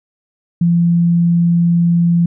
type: tone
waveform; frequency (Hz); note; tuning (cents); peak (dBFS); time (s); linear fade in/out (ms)
sine; 171; F3; -36; -9; 0.61-2.26; 5
effects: none